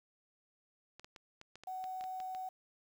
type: clicks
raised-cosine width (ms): 0.2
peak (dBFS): -34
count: 11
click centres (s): 0.996 / 1.045 / 1.162 / 1.414 / 1.556 / 1.636 / 1.841 / 2.01 / 2.04 / 2.202 / 2.349
type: tone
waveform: sine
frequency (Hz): 748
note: F#5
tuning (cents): +19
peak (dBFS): -39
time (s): 1.67-2.49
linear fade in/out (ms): 5
effects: 10-bit